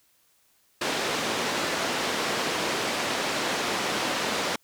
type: band-pass noise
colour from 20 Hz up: pink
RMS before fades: -28 dBFS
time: 0.81-4.56 s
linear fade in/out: 5 ms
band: 290 to 5700 Hz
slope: 12 dB/octave
effects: white hiss -65 dBFS RMS until 4.63 s